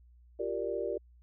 sine chord, G minor seventh, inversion third, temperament equal, 349.2 / 392 / 466.2 / 587.3 Hz, F4 / G4 / Bb4 / D5, 0 / 0 / 0 / 0 cents, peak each -39 / -36 / -36 / -37 dBFS, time 0.39-0.98 s, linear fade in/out 10 ms, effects added 60 Hz sine -56 dBFS peak until 1.22 s

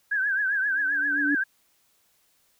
sine tone with vibrato, 1606 Hz, G6, 41 cents sharp, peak -22 dBFS, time 0.11-1.44 s, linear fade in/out 10 ms, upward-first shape triangle, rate 7.6 Hz, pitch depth 120 cents each way
sine tone with exponential growth, 289.8 Hz, D4, 23 cents flat, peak -21 dBFS, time 0.66-1.35 s, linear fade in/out 5 ms, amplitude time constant 150 ms
effects white hiss -66 dBFS RMS until 2.59 s

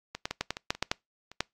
clicks, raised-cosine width 0.2 ms, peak -18 / -13 / -14 / -11 / -12 / -19 / -8 / -23 / -9 / -8 / -28 / -9 dBFS, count 12, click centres 0.15 / 0.255 / 0.31 / 0.41 / 0.506 / 0.569 / 0.705 / 0.75 / 0.826 / 0.915 / 1.316 / 1.406 s, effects noise-tail reverb RT60 0.2 s tail -26 dB re dry + AAC 64 kbps

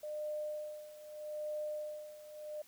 sine tone with tremolo, 604 Hz, D5, 48 cents sharp, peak -36 dBFS, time 0.03-2.62 s, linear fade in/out 5 ms, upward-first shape sine, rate 0.8 Hz, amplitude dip 80%, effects white hiss -63 dBFS RMS until 2.67 s

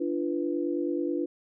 sine chord, B diminished, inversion first, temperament equal with one note detuned, 293.7 / 343 / 493.9 Hz, D4 / F4 / B4, 0 / -31 / 0 cents, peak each -30 / -29 / -35 dBFS, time 0-1.26 s, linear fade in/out 10 ms, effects none

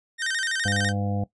sawtooth tone with vibrato, 1692 Hz, G#6, 32 cents sharp, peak -21 dBFS, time 0.18-0.93 s, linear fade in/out 50 ms, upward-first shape square, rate 12 Hz, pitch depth 150 cents each way
harmonic tone, 100.8 Hz, G2, 49 cents sharp, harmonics 1 / 2 / 3 / 5 / 6 / 7 / 8, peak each -26 / -29 / -38 / -35 / -45 / -35 / -45 dBFS, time 0.65-1.24 s, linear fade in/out 5 ms
effects noise-tail reverb RT60 0.1 s tail -17 dB re dry + resampled to 22050 Hz

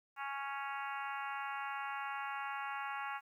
harmonic tone, 277.2 Hz, C#4, in tune, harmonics 3 / 4 / 5 / 6 / 7 / 8 / 9 / 10, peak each -43 / -44 / -45 / -48 / -51 / -52 / -54 / -52 dBFS, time 0.16-3.21 s, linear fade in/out 50 ms, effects 12-bit

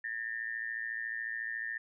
sine tone with amplitude modulation, 1800 Hz, A6, 39 cents sharp, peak -31 dBFS, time 0.04-1.78 s, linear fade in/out 5 ms, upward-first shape sine, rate 114 Hz, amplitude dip 85%, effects none

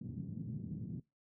pink band-pass noise, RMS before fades -43 dBFS, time 0.01-1 s, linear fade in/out 5 ms, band 120 to 220 Hz, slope 24 dB/octave, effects noise-tail reverb RT60 0.2 s tail -20 dB re dry

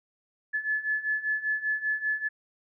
sine beating tone pair, 1721 / 1726.1 Hz, A6 / A6, -39 / -34 cents, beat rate 5.1 Hz, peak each -31 / -28 dBFS, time 0.53-2.29 s, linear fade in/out 20 ms, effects none

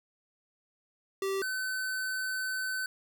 square tone pair in turn, 388.7 / 1520.2 Hz, G4 / F#6, -15 / +46 cents, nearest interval 2 octaves, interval 2361 cents, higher second, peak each -30 / -32 dBFS, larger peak first, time 1.22-1.42 / 1.42-2.86 s, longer second, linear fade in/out 2 ms, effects none

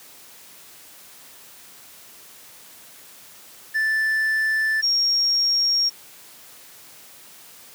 triangle / sine tone pair in turn, 1760 / 5570 Hz, A6 / F8, 0 / -5 cents, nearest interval octave + minor sixth, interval 1995 cents, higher second, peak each -17 / -17 dBFS, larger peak neither, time 3.74-4.82 / 4.82-5.9 s, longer neither, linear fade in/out 20 ms, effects white hiss -46 dBFS RMS until 7.74 s + high-pass 100 Hz 12 dB/octave

